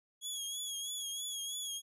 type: tone with vibrato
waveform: 20% pulse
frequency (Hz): 3336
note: G#7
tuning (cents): +7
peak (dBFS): -32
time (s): 0.21-1.82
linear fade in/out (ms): 50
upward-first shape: triangle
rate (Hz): 3.1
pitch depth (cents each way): 60
effects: none

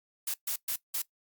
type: noise bursts at uneven times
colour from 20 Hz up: blue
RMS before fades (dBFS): -32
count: 4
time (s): 0.27-0.34 / 0.47-0.56 / 0.68-0.76 / 0.94-1.02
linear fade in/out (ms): 5
effects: noise-tail reverb RT60 0.1 s tail -19 dB re dry + Opus 48 kbps

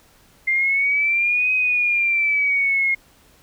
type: exponential two-way sweep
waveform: sine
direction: up then down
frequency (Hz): 2093 to 2525 to 2145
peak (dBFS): -16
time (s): 0.47-2.95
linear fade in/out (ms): 10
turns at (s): 1.53
effects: pink hiss -54 dBFS RMS until 3.42 s

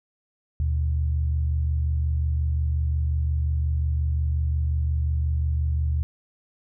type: tone pair together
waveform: sine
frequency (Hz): 76.28 / 121.9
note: D#2 / B2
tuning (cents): -34 / -22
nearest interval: minor sixth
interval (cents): 812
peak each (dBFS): -21 / -30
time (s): 0.6-6.03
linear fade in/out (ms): 0
effects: none

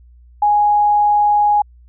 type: tone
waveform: sine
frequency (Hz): 830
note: G#5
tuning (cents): -1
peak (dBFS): -10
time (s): 0.42-1.62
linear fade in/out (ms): 5
effects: added 60 Hz sine -42 dBFS peak until 1.88 s

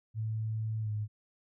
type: tone with pitch glide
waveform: sine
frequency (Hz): 110 to 106.07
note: A2 to G#2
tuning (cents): 0 to +37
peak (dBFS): -31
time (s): 0.14-1.08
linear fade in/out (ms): 50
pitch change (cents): -63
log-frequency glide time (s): 0.81-0.9
effects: none

